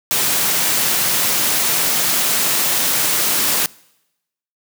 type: high-pass noise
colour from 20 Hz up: white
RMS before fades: -17 dBFS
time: 0.11-3.66 s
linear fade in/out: 0 ms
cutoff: 110 Hz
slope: 48 dB/octave
effects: noise-tail reverb RT60 0.9 s tail -24 dB re dry